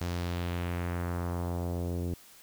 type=tone with low-pass filter sweep; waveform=sawtooth; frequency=87.31 Hz; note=F2; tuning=in tune; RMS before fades=-33 dBFS; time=0.01-2.14 s; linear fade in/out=0 ms; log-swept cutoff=6500 to 370 Hz; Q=1.4; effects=white hiss -55 dBFS RMS until 2.42 s